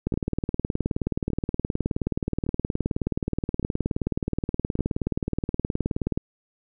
two click trains, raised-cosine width 3 ms, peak -11 / -17 dBFS, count 117 / 5, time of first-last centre 0.07-6.175 / 0.14-4.791 s, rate 19 / 0.86 Hz, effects none

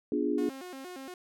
sine chord, B diminished seventh, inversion none, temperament equal, 246.9 / 293.7 / 349.2 / 415.3 Hz, B3 / D4 / F4 / Ab4, 0 / 0 / 0 / 0 cents, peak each -33 / -30 / -33 / -32 dBFS, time 0.12-0.49 s, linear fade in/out 2 ms
sawtooth tone with vibrato, 311.1 Hz, D#4, in tune, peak -37 dBFS, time 0.38-1.14 s, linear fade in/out 2 ms, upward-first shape square, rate 4.3 Hz, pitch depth 260 cents each way
effects none

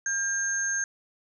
sine tone pair together, 1600 / 6400 Hz, G6 / G8, +35 / +35 cents, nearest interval 2 octaves, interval 2400 cents, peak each -28 dBFS, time 0.06-0.84 s, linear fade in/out 2 ms, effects none

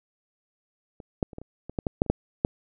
clicks, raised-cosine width 2 ms, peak -28 / -10 / -29 / -23 / -28 / -23 / -14 / -12 / -6 / -29 / -7 / -7 dBFS, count 12, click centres 1.002 / 1.228 / 1.332 / 1.384 / 1.416 / 1.696 / 1.788 / 1.868 / 2.019 / 2.063 / 2.1 / 2.449 s, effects none

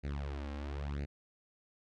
sawtooth tone with flanger, 71.1 Hz, C#2, 45 cents sharp, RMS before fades -39 dBFS, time 0.03-1.06 s, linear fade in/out 20 ms, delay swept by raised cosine 0.45 to 3.75 ms, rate 1 Hz, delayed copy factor +1, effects low-pass 4000 Hz 12 dB/octave

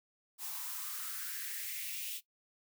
blue noise with high-pass filter sweep, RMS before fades -41 dBFS, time 0.38-2.21 s, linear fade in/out 50 ms, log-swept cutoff 810 to 2900 Hz, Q 3.7, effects noise-tail reverb RT60 0.1 s tail -17 dB re dry

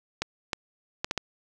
clicks, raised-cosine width 0.2 ms, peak -10 dBFS, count 5, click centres 0.22 / 0.532 / 1.045 / 1.111 / 1.177 s, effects none

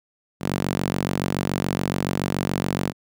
sawtooth tone with high-pass filter, 47.05 Hz, F#1, 30 cents sharp, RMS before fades -25 dBFS, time 0.4-2.93 s, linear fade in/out 50 ms, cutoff 170 Hz, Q 1.4, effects none

